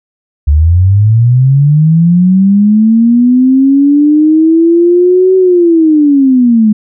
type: linear two-way sweep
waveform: sine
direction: up then down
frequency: 69.8 to 378 to 208.8 Hz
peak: -3 dBFS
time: 0.47-6.73 s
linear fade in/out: 10 ms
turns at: 5.36 s
effects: none